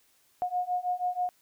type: beating tone pair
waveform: sine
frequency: 718 / 724.2 Hz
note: F5 / F#5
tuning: +48 / -37 cents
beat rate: 6.2 Hz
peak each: -31 / -30 dBFS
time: 0.42-1.29 s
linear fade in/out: 0 ms
effects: white hiss -66 dBFS RMS until 1.41 s